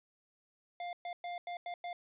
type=tone bursts at uneven times; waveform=square; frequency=702 Hz; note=F5; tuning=9 cents sharp; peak=-39 dBFS; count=6; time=0.8-0.93 / 1.05-1.13 / 1.24-1.38 / 1.47-1.57 / 1.66-1.74 / 1.84-1.93 s; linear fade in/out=2 ms; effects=resampled to 8000 Hz + 13-bit